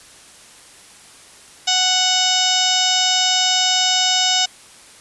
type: harmonic tone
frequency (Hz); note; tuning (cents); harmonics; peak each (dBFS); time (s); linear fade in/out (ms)
740; F#5; 0; 1 / 2 / 3 / 4 / 5 / 6 / 7 / 8 / 9 / 10; -23 / -28 / -28 / -20 / -21 / -29 / -21 / -25 / -29 / -26; 1.67-4.46; 10
effects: white hiss -44 dBFS RMS until 5 s + resampled to 24000 Hz

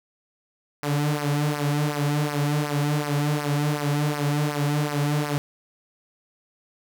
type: tone with flanger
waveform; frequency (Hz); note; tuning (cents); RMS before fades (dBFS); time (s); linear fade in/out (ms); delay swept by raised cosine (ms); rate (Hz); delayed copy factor
sawtooth; 146.83; D3; 0; -24; 0.83-5.38; 0; 0.27 to 5.07; 2.7; -0.75
effects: none

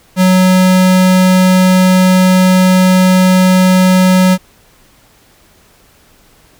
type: tone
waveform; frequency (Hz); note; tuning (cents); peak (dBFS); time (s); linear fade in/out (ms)
square; 185; F#3; 0; -6; 0.16-4.38; 50
effects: pink hiss -47 dBFS RMS until 6.59 s

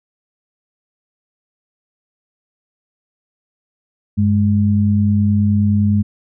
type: tone pair together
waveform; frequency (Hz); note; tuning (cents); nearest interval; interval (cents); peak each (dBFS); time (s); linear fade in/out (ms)
sine; 98.02 / 207.7; G2 / G#3; 0 / 0; octave + minor second; 1300; -14; 4.17-6.03; 20
effects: none

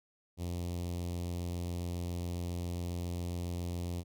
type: tone with notch filter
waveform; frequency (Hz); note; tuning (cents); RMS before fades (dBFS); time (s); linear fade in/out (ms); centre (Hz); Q
sawtooth; 87.31; F2; 0; -37; 0.37-4.04; 50; 1500; 0.51
effects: none

